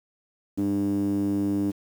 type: tone with band-pass filter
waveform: sawtooth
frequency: 100 Hz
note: G2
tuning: 35 cents sharp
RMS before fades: -25 dBFS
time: 0.57-1.72 s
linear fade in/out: 20 ms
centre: 270 Hz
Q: 8.3
effects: 8-bit